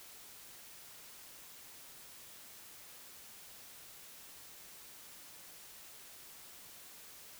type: silence
effects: white hiss -54 dBFS RMS until 7.39 s